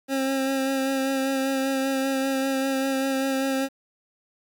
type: tone with vibrato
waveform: 25% pulse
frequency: 268.4 Hz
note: C4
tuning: 44 cents sharp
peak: -19 dBFS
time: 0.08-3.69 s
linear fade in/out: 50 ms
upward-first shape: sine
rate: 5.1 Hz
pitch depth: 19 cents each way
effects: 9-bit